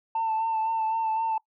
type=tone with vibrato; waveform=sine; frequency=891 Hz; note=A5; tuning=22 cents sharp; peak=-22 dBFS; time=0.15-1.38 s; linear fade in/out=5 ms; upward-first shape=sine; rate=3.9 Hz; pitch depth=28 cents each way; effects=noise-tail reverb RT60 0.1 s tail -22 dB re dry + tanh soft clip ceiling -21 dBFS